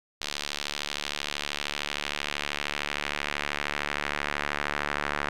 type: tone with band-pass filter sweep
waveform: sawtooth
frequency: 73 Hz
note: D2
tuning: 10 cents flat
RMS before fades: -32 dBFS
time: 0.21-5.29 s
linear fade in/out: 5 ms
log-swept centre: 4100 to 1600 Hz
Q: 1.4
effects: none